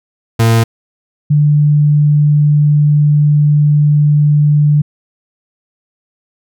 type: tone pair in turn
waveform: 40% pulse / sine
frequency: 114.1 / 148.07 Hz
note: A#2 / D3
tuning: -37 / +15 cents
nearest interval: perfect fourth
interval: 452 cents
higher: second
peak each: -6 dBFS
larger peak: neither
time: 0.39-0.64 / 1.3-4.82 s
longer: second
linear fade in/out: 10 ms
effects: none